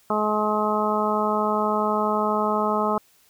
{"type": "harmonic tone", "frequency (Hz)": 212.2, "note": "G#3", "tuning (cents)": 38, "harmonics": [1, 2, 3, 4, 5, 6], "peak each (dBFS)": [-27, -27, -27, -27, -27, -27], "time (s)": [0.1, 2.98], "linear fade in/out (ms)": 2, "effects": ["white hiss -59 dBFS RMS until 3.29 s"]}